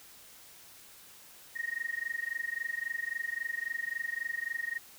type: tone with amplitude modulation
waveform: sine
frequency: 1866 Hz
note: A#6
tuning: 1 cent sharp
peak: -29 dBFS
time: 1.55-4.79 s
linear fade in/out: 20 ms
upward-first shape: sine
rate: 23.7 Hz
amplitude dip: 95%
effects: white hiss -54 dBFS RMS until 4.98 s